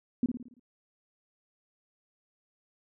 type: tone with echo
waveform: sine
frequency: 244.9 Hz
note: B3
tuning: 14 cents flat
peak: -22 dBFS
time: 0.23-0.26 s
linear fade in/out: 2 ms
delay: 56 ms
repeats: 6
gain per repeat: -6 dB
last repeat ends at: 0.596 s
effects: none